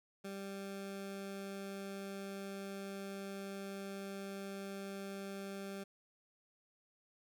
20% pulse tone, 196.5 Hz, G3, 4 cents sharp, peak -38 dBFS, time 0.24-5.84 s, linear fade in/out 10 ms, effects none

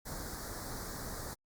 pink band-stop noise, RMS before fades -42 dBFS, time 0.05-1.35 s, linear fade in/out 20 ms, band 1900 to 4100 Hz, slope 48 dB/octave, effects Opus 48 kbps

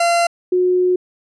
40% pulse / sine tone pair in turn, 686 / 363.4 Hz, F5 / F#4, -31 / -31 cents, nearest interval major seventh, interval 1100 cents, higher first, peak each -12 dBFS, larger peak neither, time 0-0.27 / 0.52-0.96 s, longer second, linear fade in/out 5 ms, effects resampled to 24000 Hz

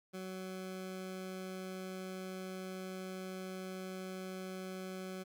20% pulse tone, 187 Hz, F#3, 19 cents sharp, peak -37 dBFS, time 0.13-5.24 s, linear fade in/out 20 ms, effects none

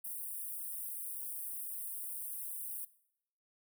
white high-pass noise, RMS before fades -42 dBFS, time 0.04-2.85 s, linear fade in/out 5 ms, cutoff 8700 Hz, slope 96 dB/octave, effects noise-tail reverb RT60 0.7 s tail -19 dB re dry

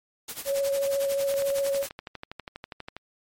white noise with tremolo, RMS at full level -34 dBFS, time 0.28-1.89 s, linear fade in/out 5 ms, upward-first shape sine, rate 11 Hz, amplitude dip 80%
sine tone with vibrato, 554.4 Hz, C#5, in tune, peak -23 dBFS, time 0.45-1.86 s, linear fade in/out 50 ms, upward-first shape sine, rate 14 Hz, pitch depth 15 cents each way
click train, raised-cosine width 0.3 ms, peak -21 dBFS, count 21, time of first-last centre 1.34-2.966 s, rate 12.3 Hz
effects MP3 64 kbps

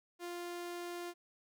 sawtooth tone, 349.2 Hz, F4, in tune, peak -37 dBFS, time 0.19-1.14 s, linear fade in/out 50 ms, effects none

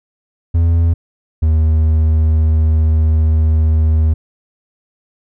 triangle tone pair in turn, 83.6 / 78.78 Hz, E2 / D#2, +25 / +22 cents, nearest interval minor second, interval 103 cents, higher first, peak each -7 dBFS, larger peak neither, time 0.54-0.94 / 1.42-4.14 s, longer second, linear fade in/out 10 ms, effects none

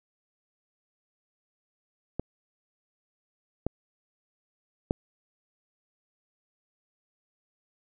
clicks, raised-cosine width 2 ms, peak -16 / -14 / -11 dBFS, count 3, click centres 2.196 / 3.666 / 4.909 s, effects none

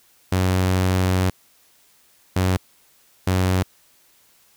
sawtooth tone bursts at uneven times, 92.7 Hz, F#2, 4 cents sharp, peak -13 dBFS, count 3, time 0.32-1.3 / 2.36-2.57 / 3.27-3.63 s, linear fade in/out 5 ms, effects white hiss -57 dBFS RMS until 4.56 s

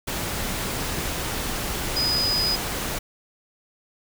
sine tone in noise, 4978 Hz, D#8, in tune, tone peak -21 dBFS, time 1.96-2.56 s, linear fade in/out 10 ms, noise pink, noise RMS -28 dBFS, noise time 0.07-2.99 s, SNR +4 dB, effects none

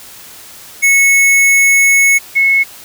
square / sine tone pair in turn, 2200 / 2189 Hz, C#7 / C#7, -14 / -22 cents, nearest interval unison, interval 8 cents, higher first, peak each -7 dBFS, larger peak neither, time 0.82-2.19 / 2.35-2.64 s, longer first, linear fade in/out 20 ms, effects white hiss -35 dBFS RMS until 2.84 s

